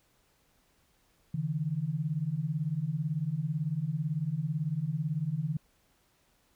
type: beating tone pair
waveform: sine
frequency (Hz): 141.8 / 159.8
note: C#3 / D#3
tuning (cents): +40 / +47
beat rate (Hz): 18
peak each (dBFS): -33 / -31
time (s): 1.34-5.57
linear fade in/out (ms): 5
effects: pink hiss -69 dBFS RMS until 6.55 s